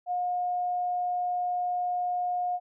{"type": "tone", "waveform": "sine", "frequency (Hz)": 717, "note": "F5", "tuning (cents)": 45, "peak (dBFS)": -26, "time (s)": [0.06, 2.6], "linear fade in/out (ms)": 50, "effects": []}